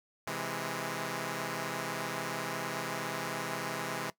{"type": "chord", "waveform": "5% pulse", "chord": "C augmented", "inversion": "none", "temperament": "equal", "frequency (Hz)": [130.81, 164.81, 207.7], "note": ["C3", "E3", "G#3"], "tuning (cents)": [0, 0, 0], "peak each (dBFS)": [-28, -27, -28], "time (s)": [0.27, 4.1], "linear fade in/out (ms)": 2, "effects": ["noise-tail reverb RT60 0.1 s tail -18 dB re dry"]}